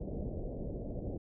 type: low-pass noise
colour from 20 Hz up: pink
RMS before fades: -39 dBFS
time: 0-1.18 s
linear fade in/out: 10 ms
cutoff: 630 Hz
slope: 48 dB/octave
effects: none